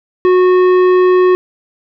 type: tone with tanh clipping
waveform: triangle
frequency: 366 Hz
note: F#4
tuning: 19 cents flat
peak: -8 dBFS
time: 0.25-1.35 s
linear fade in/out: 0 ms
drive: 16 dB
effects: none